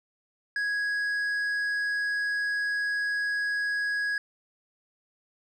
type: tone with tanh clipping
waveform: sine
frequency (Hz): 1661.2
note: G#6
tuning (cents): 0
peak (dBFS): -27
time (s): 0.56-4.18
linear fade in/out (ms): 2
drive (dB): 6
effects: none